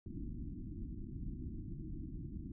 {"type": "low-pass noise", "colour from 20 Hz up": "pink", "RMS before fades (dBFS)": -44, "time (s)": [0.06, 2.52], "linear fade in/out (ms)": 5, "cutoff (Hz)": 340, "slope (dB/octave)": 96, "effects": []}